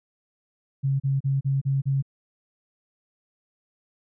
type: tone bursts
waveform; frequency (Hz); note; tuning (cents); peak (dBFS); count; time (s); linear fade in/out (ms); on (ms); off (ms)
sine; 136.6; C#3; -25; -20; 6; 0.83-2.025; 20; 170; 35
effects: none